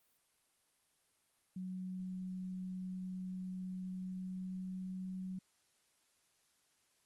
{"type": "tone with pitch glide", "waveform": "sine", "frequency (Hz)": [185, 186.5], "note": ["F#3", "F#3"], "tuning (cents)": [0, 14], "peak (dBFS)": -40, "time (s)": [1.56, 5.39], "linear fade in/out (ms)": 5, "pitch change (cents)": 14, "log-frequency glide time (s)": [3.8, 5.2], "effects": ["white hiss -75 dBFS RMS until 7.05 s", "Opus 32 kbps"]}